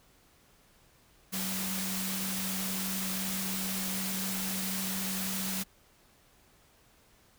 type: tone in noise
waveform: sine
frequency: 190.2 Hz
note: F#3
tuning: 48 cents sharp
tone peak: -36 dBFS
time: 1.32-5.64 s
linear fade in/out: 20 ms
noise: white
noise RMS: -35 dBFS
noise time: 1.32-5.64 s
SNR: -4 dB
effects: pink hiss -63 dBFS RMS until 7.38 s